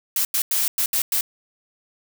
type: noise bursts at uneven times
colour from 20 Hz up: blue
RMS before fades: -21 dBFS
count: 6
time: 0.16-0.25 / 0.34-0.42 / 0.51-0.68 / 0.78-0.86 / 0.93-1.02 / 1.12-1.21 s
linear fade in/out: 2 ms
effects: none